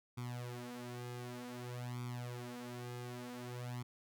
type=tone with flanger; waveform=sawtooth; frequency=122.5 Hz; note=B2; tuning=14 cents flat; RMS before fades=-45 dBFS; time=0.17-3.83 s; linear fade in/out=10 ms; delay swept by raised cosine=0.86 to 5.76 ms; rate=0.54 Hz; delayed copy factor=+0.9; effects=none